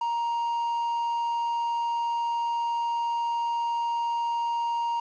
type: tone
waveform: triangle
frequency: 937 Hz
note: A#5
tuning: 9 cents sharp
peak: -23 dBFS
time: 0.01-5 s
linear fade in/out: 5 ms
effects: resampled to 16000 Hz + 9-bit